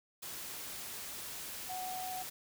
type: tone in noise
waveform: sine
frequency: 741 Hz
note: F#5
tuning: 2 cents sharp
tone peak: -39 dBFS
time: 1.69-2.23 s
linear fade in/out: 10 ms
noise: white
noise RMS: -44 dBFS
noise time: 0.22-2.3 s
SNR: +2 dB
effects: none